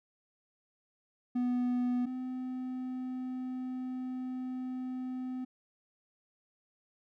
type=tone pair in turn; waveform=triangle; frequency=246.9 / 255.2 Hz; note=B3 / C4; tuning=0 / -43 cents; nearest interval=minor second; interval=57 cents; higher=second; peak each=-26 / -33 dBFS; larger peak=first; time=1.35-2.06 / 2.06-5.45 s; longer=second; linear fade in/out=10 ms; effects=none